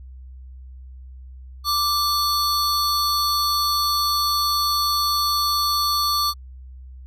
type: tone pair together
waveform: square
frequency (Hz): 1174.7 / 4415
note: D6 / C#8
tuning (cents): 0 / -8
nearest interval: octave + major seventh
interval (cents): 2292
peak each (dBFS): -22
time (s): 1.64-6.34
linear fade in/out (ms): 50
effects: added 64 Hz sine -37 dBFS peak until 7.06 s + resampled to 32000 Hz